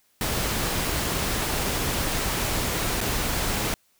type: noise with dropouts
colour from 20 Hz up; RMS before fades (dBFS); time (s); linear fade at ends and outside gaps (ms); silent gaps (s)
pink; -26; 0.21-3.74; 1; 3.006-3.012
effects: white hiss -65 dBFS RMS until 3.99 s